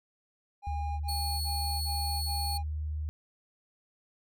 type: tone bursts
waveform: triangle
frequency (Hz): 812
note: G#5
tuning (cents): -39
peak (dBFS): -34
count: 5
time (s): 0.62-2.636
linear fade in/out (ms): 50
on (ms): 380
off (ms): 29
type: tone with pitch glide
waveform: sine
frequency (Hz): 74.8 to 76.11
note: D2 to D#2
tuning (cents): +32 to -38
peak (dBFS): -31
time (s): 0.67-3.09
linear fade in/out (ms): 0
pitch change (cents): +30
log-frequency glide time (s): 2.38-2.6
type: tone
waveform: sawtooth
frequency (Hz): 4379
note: C#8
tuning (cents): -22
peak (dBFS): -31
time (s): 1.08-2.58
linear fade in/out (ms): 10
effects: none